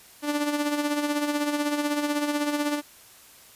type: tone with tremolo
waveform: sawtooth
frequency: 293.7 Hz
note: D4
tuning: in tune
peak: -18 dBFS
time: 0.22-2.82 s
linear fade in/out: 50 ms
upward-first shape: sine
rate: 16 Hz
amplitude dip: 55%
effects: white hiss -51 dBFS RMS until 3.55 s + resampled to 32000 Hz